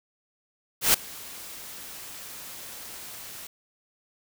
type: noise with ADSR envelope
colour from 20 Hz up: white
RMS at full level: -17 dBFS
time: 0.81-3.47 s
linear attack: 130 ms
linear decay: 6 ms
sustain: -24 dB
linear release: 4 ms
effects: none